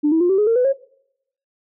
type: tone with pitch steps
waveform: sine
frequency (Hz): 296.6 / 323.4 / 352.7 / 384.6 / 419.5 / 457.4 / 498.8 / 544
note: D4 / E4 / F4 / G4 / G#4 / A#4 / B4 / C#5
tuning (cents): +17 / -33 / +17 / -33 / +17 / -33 / +17 / -33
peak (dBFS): -12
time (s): 0.03-0.734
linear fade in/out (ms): 20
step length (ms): 88
effects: noise-tail reverb RT60 0.8 s tail -25 dB re dry + tanh soft clip ceiling -8 dBFS